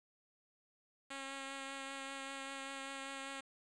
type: tone with vibrato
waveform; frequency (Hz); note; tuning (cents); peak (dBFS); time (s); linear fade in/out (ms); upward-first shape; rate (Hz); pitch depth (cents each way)
5% pulse; 272.2; C#4; -31; -32; 1.1-3.41; 10; triangle; 5.1; 16
effects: resampled to 22050 Hz + 11-bit